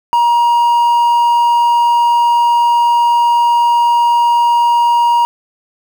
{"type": "tone with quantisation", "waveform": "triangle", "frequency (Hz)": 948, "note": "A#5", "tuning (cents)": 29, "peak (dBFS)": -6, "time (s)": [0.13, 5.25], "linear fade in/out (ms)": 0, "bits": 6, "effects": []}